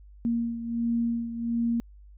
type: beating tone pair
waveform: sine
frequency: 233.1 / 234.5 Hz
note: A#3 / A#3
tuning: 0 / +11 cents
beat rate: 1.4 Hz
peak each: -26 / -32 dBFS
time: 0.25-1.8 s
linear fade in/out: 0 ms
effects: added 50 Hz sine -47 dBFS peak until 2.17 s